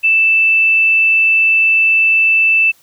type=tone; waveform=sine; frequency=2646 Hz; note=E7; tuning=6 cents sharp; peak=-8 dBFS; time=0.03-2.72 s; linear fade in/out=20 ms; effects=white hiss -51 dBFS RMS until 2.82 s